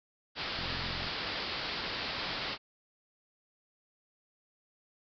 white low-pass noise, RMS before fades -37 dBFS, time 0.35-2.58 s, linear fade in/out 50 ms, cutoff 5000 Hz, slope 96 dB/octave
click train, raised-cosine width 5 ms, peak -31 dBFS, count 22, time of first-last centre 0.59-1.067 s, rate 44 Hz
effects none

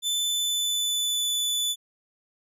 sawtooth tone with pitch glide, 3520 to 3482 Hz, A7 to A7, 0 to -19 cents, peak -21 dBFS, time 0.02-1.76 s, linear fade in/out 50 ms, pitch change -19 cents, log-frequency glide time 0.15-1.28 s, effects resampled to 32000 Hz

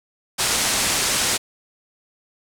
white low-pass noise, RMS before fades -21 dBFS, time 0.38-1.38 s, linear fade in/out 20 ms, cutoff 9600 Hz, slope 24 dB/octave, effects none

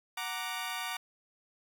15% pulse chord, Gb augmented, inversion none, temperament equal, 740 / 932.3 / 1174.7 Hz, Gb5 / Bb5 / D6, 0 / 0 / 0 cents, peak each -33 dBFS, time 0.17-0.97 s, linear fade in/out 5 ms, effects none

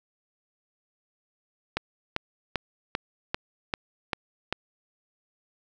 click train, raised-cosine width 0.3 ms, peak -10 dBFS, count 8, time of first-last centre 1.77-4.526 s, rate 2.54 Hz, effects none

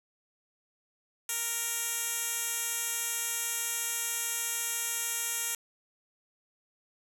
10% pulse tone with band-pass filter, 466.2 Hz, A#4, in tune, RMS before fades -33 dBFS, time 1.29-5.55 s, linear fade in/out 2 ms, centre 10000 Hz, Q 1.5, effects 10-bit

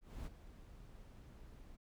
brown noise with ADSR envelope, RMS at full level -44 dBFS, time 0.01-1.77 s, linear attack 250 ms, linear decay 27 ms, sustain -12 dB, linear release 22 ms, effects none

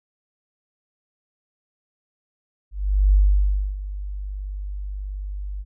sine tone with ADSR envelope, 49.27 Hz, G1, 10 cents sharp, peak -11 dBFS, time 2.71-5.65 s, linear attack 420 ms, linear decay 630 ms, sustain -16 dB, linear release 45 ms, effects none

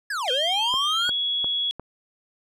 square linear two-way sweep, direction down then up, 1735 to 478.6 to 1495 Hz, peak -26 dBFS, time 0.1-1.1 s, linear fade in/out 5 ms, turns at 0.31 s
sine tone with pitch glide, 3180 to 3354 Hz, G7 to G#7, +24 to +16 cents, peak -22 dBFS, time 0.28-1.71 s, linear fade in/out 0 ms, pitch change +92 cents, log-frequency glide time 0.98-1.13 s
click train, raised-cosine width 1 ms, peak -21 dBFS, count 4, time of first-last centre 0.74-1.796 s, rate 2.84 Hz
effects low-pass 10000 Hz 12 dB/octave

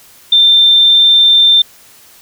sine tone, 3579 Hz, A7, 29 cents sharp, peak -4 dBFS, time 0.32-1.62 s, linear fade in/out 5 ms, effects white hiss -42 dBFS RMS until 2.21 s

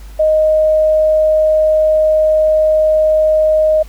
sine tone, 622.3 Hz, D#5, in tune, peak -8 dBFS, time 0.19-3.83 s, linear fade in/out 10 ms, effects added 50 Hz sine -30 dBFS peak until 3.88 s + pink hiss -44 dBFS RMS until 3.88 s

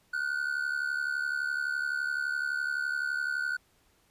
triangle ring-modulated tone, 1480 Hz, F#6, in tune, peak -24 dBFS, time 0.13-3.57 s, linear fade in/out 10 ms, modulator 35.9 Hz, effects pink hiss -67 dBFS RMS until 4.1 s + resampled to 32000 Hz

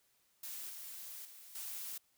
blue noise with level steps, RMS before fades -45 / -48 / -55 / -44 dBFS, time 0.43-1.98 s, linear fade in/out 5 ms, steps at 0.7 / 1.25 / 1.55 s, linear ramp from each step 2 ms, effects white hiss -74 dBFS RMS until 2.17 s

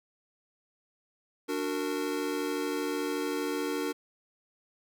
square chord, D augmented, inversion none, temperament just, 293.7 / 367.1 / 458.9 Hz, D4 / F#4 / A#4, 0 / -14 / -27 cents, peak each -34 / -36 / -35 dBFS, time 1.48-3.93 s, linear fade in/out 20 ms, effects none

